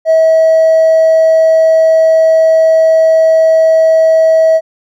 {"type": "tone with hard clipping", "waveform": "triangle", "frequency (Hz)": 644, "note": "E5", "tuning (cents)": -41, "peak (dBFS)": -4, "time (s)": [0.05, 4.61], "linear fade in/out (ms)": 50, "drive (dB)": 2, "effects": []}